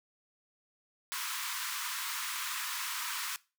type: high-pass noise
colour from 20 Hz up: pink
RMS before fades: -37 dBFS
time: 1.12-3.36 s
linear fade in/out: 0 ms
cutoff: 950 Hz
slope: 96 dB/octave
effects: noise-tail reverb RT60 0.3 s tail -21 dB re dry